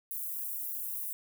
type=high-pass noise; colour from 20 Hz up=white; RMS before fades=-37 dBFS; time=0.11-1.13 s; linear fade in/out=0 ms; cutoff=11000 Hz; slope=24 dB/octave; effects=none